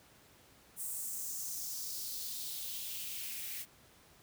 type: noise with high-pass filter sweep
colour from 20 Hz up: blue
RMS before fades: -41 dBFS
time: 0.76-3.66 s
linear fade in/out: 50 ms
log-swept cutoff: 8900 to 2000 Hz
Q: 2.5
effects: pink hiss -62 dBFS RMS until 4.22 s + high-pass 60 Hz 12 dB/octave